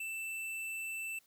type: tone with tanh clipping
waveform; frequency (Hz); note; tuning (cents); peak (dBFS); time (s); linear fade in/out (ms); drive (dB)
sine; 2659; E7; +14; -39; 0-1.19; 5; 17
effects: white hiss -69 dBFS RMS until 1.26 s